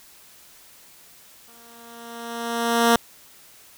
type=tone with exponential growth; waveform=10% pulse; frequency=233.1 Hz; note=A#3; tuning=in tune; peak=-5 dBFS; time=1.48-2.96 s; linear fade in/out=0 ms; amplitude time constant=320 ms; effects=white hiss -50 dBFS RMS until 3.77 s